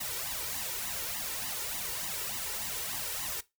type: noise with flanger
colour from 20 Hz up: white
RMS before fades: -36 dBFS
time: 0-3.41 s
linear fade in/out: 10 ms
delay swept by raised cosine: 1 to 2.2 ms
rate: 3.4 Hz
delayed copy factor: +0.75
effects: noise-tail reverb RT60 0.2 s tail -18 dB re dry